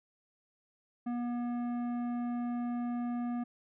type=tone with tanh clipping; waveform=sine; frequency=241 Hz; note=B3; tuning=42 cents flat; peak=-34 dBFS; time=1.06-3.44 s; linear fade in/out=10 ms; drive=12 dB; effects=none